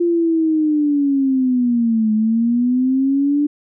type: linear two-way sweep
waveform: sine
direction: down then up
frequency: 347.8 to 214 to 295.1 Hz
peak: -13 dBFS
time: 0-3.47 s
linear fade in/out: 10 ms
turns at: 2.13 s
effects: none